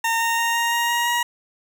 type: tone with pitch steps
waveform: 20% pulse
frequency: 915 / 921.4 / 927.8 / 934.2 / 940.7 / 947.3 / 953.9 Hz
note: A#5 / A#5 / A#5 / A#5 / A#5 / A#5 / A#5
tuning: -32 / -20 / -8 / +3 / +15 / +28 / +40 cents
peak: -14 dBFS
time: 0.04-1.23 s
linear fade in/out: 5 ms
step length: 170 ms
effects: none